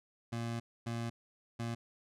25% pulse tone bursts at uneven times, 116.54 Hz, A#2, in tune, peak -32 dBFS, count 3, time 0.32-0.6 / 0.86-1.1 / 1.59-1.75 s, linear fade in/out 10 ms, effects low-pass 9000 Hz 12 dB/octave

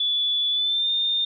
sine tone with pitch glide, 3448 to 3626 Hz, A7 to A#7, -36 to -49 cents, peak -20 dBFS, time 0-1.25 s, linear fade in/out 5 ms, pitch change +87 cents, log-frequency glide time 0.51-0.9 s, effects none

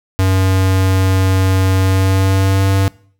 square tone with pitch glide, 94.7 to 96.97 Hz, F#2 to G2, +41 to -18 cents, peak -11 dBFS, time 0.19-2.88 s, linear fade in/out 0 ms, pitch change +41 cents, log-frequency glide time 1.78-2.69 s, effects noise-tail reverb RT60 0.5 s tail -22 dB re dry

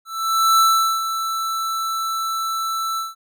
square tone with ADSR envelope, 1325 Hz, E6, 9 cents sharp, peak -12 dBFS, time 0.05-3.15 s, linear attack 540 ms, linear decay 420 ms, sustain -10 dB, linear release 170 ms, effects none

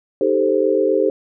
sine chord, A half-diminished seventh, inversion second, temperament equal, 311.1 / 392 / 440 / 523.3 Hz, Eb4 / G4 / A4 / C5, 0 / 0 / 0 / 0 cents, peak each -22 / -18 / -19 / -19 dBFS, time 0.21-1.1 s, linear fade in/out 2 ms, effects none

